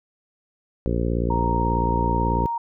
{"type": "harmonic tone", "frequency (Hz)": 58.27, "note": "A#1", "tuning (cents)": 0, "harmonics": [1, 2, 3, 4, 5, 6, 7, 8, 9], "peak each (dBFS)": [-24, -27, -29, -30, -31, -32, -32, -33, -34], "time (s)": [0.86, 2.46], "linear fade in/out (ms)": 0}
{"type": "tone", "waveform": "sine", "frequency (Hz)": 932.3, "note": "A#5", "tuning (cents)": 0, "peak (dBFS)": -23, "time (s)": [1.3, 2.58], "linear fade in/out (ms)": 5}
{"effects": []}